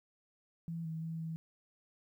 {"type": "tone with pitch steps", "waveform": "sine", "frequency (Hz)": [166.2, 160.8, 163.1, 162.1], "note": ["E3", "E3", "E3", "E3"], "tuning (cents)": [15, -43, -18, -29], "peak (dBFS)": -37, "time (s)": [0.68, 1.36], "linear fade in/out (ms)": 0, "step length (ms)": 170, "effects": ["12-bit"]}